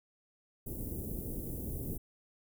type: band-stop noise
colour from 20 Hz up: pink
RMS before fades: -39 dBFS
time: 0.66-1.98 s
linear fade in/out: 10 ms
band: 430 to 12000 Hz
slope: 24 dB/octave
effects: none

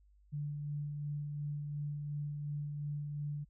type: tone with tremolo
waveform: sine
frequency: 146.5 Hz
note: D3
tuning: 4 cents flat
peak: -35 dBFS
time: 0.32-3.45 s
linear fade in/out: 20 ms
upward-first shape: sine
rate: 2.8 Hz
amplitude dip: 30%
effects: added 50 Hz sine -62 dBFS peak until 3.49 s

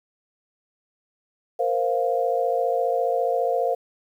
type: chord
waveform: sine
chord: Bb suspended second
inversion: none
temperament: equal with one note detuned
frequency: 468.6 / 523.3 / 698.5 Hz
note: Bb4 / C5 / F5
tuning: +9 / 0 / 0 cents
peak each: -25 / -24 / -24 dBFS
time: 1.59-3.75 s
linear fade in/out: 10 ms
effects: 9-bit

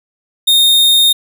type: tone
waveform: 45% pulse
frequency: 3684 Hz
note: A#7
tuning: 21 cents flat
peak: -7 dBFS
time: 0.47-1.13 s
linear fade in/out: 10 ms
effects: none

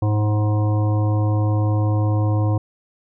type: harmonic tone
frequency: 105.5 Hz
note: G#2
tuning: 28 cents sharp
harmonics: 1 / 3 / 5 / 7 / 9 / 10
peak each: -16 / -26 / -30 / -33 / -35 / -36 dBFS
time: 0.02-2.58 s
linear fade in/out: 5 ms
effects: none

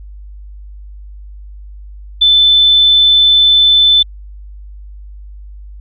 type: tone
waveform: sine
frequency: 3520 Hz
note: A7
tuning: in tune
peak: -5 dBFS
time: 2.21-4.03 s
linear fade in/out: 10 ms
effects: added 50 Hz sine -29 dBFS peak until 5.8 s

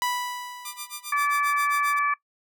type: tone with exponential decay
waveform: sawtooth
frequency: 986 Hz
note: B5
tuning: 3 cents flat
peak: -19 dBFS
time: 0.02-1.4 s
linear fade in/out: 0 ms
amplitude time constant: 300 ms
type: tone with tremolo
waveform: 5% pulse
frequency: 1192 Hz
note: D6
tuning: 25 cents sharp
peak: -20 dBFS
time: 0.65-1.99 s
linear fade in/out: 2 ms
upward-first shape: sine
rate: 7.5 Hz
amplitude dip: 100%
type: harmonic tone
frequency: 578 Hz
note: D5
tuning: 28 cents flat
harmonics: 2 / 3 / 4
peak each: -22 / -28 / -29 dBFS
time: 1.12-2.14 s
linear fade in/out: 5 ms
effects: noise-tail reverb RT60 0.1 s tail -20 dB re dry

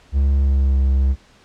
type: tone with pitch glide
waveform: triangle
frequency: 69 to 66.92 Hz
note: C#2 to C2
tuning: -7 to +40 cents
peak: -11 dBFS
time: 0.12-1.16 s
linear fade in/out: 50 ms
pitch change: -53 cents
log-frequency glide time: 0.38-0.77 s
effects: pink hiss -51 dBFS RMS until 1.44 s + low-pass 6000 Hz 12 dB/octave

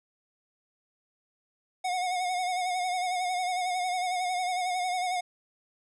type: tone with vibrato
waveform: square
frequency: 728 Hz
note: F#5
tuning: 28 cents flat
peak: -28 dBFS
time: 1.84-5.21 s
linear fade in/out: 10 ms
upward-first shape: sine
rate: 11 Hz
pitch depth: 45 cents each way
effects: resampled to 24000 Hz

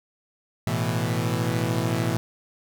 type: chord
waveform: sawtooth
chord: A suspended second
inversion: none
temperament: equal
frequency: 110 / 123.47 / 164.81 Hz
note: A2 / B2 / E3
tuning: 0 / 0 / 0 cents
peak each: -23 / -23 / -24 dBFS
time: 0.67-2.17 s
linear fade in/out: 0 ms
effects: none

